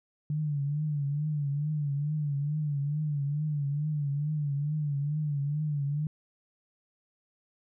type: tone with vibrato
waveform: sine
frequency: 146.83 Hz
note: D3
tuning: in tune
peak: -27 dBFS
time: 0.3-6.07 s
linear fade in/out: 2 ms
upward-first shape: triangle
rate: 2.3 Hz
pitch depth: 95 cents each way
effects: none